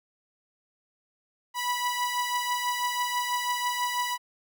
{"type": "beating tone pair", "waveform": "sawtooth", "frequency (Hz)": [980, 986.1], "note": ["B5", "B5"], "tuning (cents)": [-14, -3], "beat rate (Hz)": 6.1, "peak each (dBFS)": [-24, -29], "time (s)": [1.54, 4.18], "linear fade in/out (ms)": 50, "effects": []}